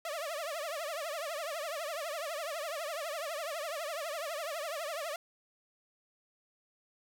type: tone with vibrato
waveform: sawtooth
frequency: 622.3 Hz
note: D#5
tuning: in tune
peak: -32 dBFS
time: 0.05-5.16 s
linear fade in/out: 2 ms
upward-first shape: triangle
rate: 12 Hz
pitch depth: 210 cents each way
effects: none